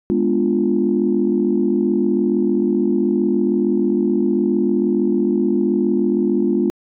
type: chord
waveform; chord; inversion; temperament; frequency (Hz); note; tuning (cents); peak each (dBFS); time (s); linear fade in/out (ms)
sine; G# diminished seventh; none; equal; 207.7 / 246.9 / 293.7 / 349.2; G#3 / B3 / D4 / F4; 0 / 0 / 0 / 0; -19 / -20 / -22 / -18; 0.1-6.7; 0
effects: tanh soft clip ceiling -5 dBFS